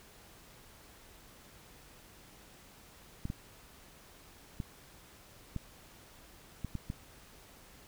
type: clicks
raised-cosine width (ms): 5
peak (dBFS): -24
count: 7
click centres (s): 3.254 / 3.301 / 4.602 / 5.563 / 6.647 / 6.753 / 6.901
effects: pink hiss -57 dBFS RMS until 7.87 s